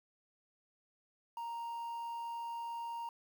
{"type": "tone with quantisation", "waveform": "triangle", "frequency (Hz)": 932.3, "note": "A#5", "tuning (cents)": 0, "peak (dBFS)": -37, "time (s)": [1.37, 3.09], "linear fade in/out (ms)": 2, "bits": 10, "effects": []}